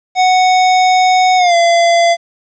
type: tone with pitch glide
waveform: square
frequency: 740 to 682.5 Hz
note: F#5 to F5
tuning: 0 to -40 cents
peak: -8 dBFS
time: 0.15-2.17 s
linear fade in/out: 50 ms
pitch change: -140 cents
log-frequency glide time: 1.37-1.55 s
effects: resampled to 16000 Hz + 8-bit